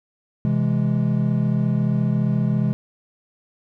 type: chord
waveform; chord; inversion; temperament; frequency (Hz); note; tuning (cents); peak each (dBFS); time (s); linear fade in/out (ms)
triangle; C augmented; none; equal with one note detuned; 130.28 / 164.81 / 207.7; C3 / E3 / G#3; -7 / 0 / 0; -19 / -21 / -20; 0.45-2.73; 0
effects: none